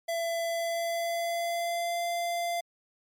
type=tone with pitch glide; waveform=square; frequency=671 to 689.5 Hz; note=E5 to F5; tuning=+31 to -22 cents; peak=-29 dBFS; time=0.08-2.61 s; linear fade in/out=10 ms; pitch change=+47 cents; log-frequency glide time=0.46-2.03 s; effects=MP3 96 kbps